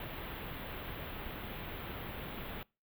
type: band-stop noise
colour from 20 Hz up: pink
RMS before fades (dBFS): -43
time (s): 0-2.63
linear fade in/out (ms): 2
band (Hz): 3600 to 13000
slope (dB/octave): 48
effects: noise-tail reverb RT60 0.3 s tail -25 dB re dry

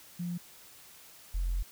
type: tone pair in turn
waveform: sine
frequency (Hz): 174.61 / 43.65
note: F3 / F1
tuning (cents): 0 / 0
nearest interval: 2 octaves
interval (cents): 2400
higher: first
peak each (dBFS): -32 / -27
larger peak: second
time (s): 0.19-0.38 / 1.34-1.63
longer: second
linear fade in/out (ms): 10
effects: tanh soft clip ceiling -24 dBFS + white hiss -54 dBFS RMS until 1.71 s

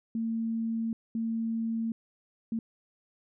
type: tone bursts at uneven times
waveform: sine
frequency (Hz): 226.6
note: A#3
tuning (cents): -49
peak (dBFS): -28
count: 3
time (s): 0.15-0.93 / 1.15-1.92 / 2.52-2.59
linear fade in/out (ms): 2
effects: none

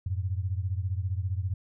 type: beating tone pair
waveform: sine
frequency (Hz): 89.5 / 104.5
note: F2 / G#2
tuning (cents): +43 / +11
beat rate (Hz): 15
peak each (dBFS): -29 / -32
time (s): 0.06-1.54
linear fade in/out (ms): 5
effects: none

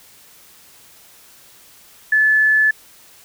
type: tone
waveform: sine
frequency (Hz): 1732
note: A6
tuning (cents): -28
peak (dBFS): -11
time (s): 2.12-2.71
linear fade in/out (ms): 5
effects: white hiss -47 dBFS RMS until 3.24 s

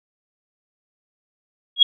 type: tone with exponential growth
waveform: sine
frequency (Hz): 3301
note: G#7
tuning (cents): -11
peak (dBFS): -4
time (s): 1.76-1.83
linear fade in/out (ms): 5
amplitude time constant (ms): 15
effects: none

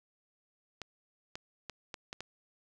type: clicks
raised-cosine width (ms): 0.2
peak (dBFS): -23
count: 6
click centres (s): 0.817 / 1.355 / 1.697 / 1.942 / 2.129 / 2.206
effects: none

